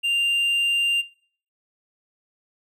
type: tone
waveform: triangle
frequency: 2790 Hz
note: F7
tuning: 2 cents flat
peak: -18 dBFS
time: 0.03-1.02 s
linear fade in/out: 20 ms
effects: noise-tail reverb RT60 0.5 s tail -19 dB re dry